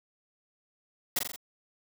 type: noise with echo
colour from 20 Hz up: white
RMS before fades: -27 dBFS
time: 1.16-1.19 s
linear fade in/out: 5 ms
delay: 43 ms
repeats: 4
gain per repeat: -4 dB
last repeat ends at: 1.362 s
effects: none